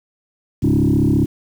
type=tone with frequency modulation; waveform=sine; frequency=207.7 Hz; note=G#3; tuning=in tune; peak=-11 dBFS; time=0.62-1.26 s; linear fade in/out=20 ms; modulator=34.9 Hz; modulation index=3.6; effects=tanh soft clip ceiling -7 dBFS + 7-bit